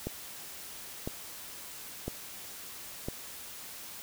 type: click train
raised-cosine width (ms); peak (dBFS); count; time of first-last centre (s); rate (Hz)
2; -20; 4; 0.07-3.085; 0.995
effects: white hiss -45 dBFS RMS until 4.02 s